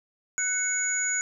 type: tone cluster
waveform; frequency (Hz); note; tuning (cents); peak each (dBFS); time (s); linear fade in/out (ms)
sine; 1498 / 2196 / 6820; F#6 / C#7 / G#8; +21 / -17 / +45; -30 / -33 / -26; 0.38-1.21; 0
effects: none